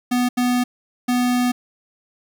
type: tone bursts at uneven times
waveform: square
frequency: 246.9 Hz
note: B3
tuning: in tune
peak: -17 dBFS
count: 3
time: 0.11-0.29 / 0.37-0.64 / 1.08-1.52 s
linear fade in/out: 10 ms
effects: 9-bit